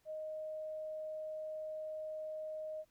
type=tone; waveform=sine; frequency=622.3 Hz; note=D#5; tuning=in tune; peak=-40 dBFS; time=0.05-2.85 s; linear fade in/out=50 ms; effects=pink hiss -75 dBFS RMS until 2.9 s